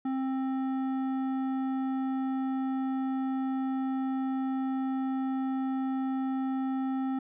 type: tone with hard clipping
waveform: sine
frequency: 264.4 Hz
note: C4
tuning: 18 cents sharp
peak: -30 dBFS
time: 0.05-7.19 s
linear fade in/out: 5 ms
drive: 10 dB
effects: resampled to 8000 Hz